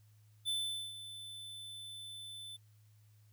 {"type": "tone with ADSR envelope", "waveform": "square", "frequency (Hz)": 3520, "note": "A7", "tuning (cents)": 0, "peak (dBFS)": -33, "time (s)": [0.45, 2.57], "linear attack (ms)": 35, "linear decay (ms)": 440, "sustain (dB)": -13, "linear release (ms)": 14, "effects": ["added 106 Hz sine -61 dBFS peak until 3.32 s", "white hiss -75 dBFS RMS until 3.32 s"]}